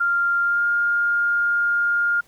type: tone with pitch glide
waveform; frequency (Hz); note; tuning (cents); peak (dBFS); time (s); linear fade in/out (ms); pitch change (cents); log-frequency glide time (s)
sine; 1394 to 1411; F6 to F6; -4 to +17; -17; 0-2.21; 10; +21; 0.42-0.66
effects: pink hiss -56 dBFS RMS until 2.27 s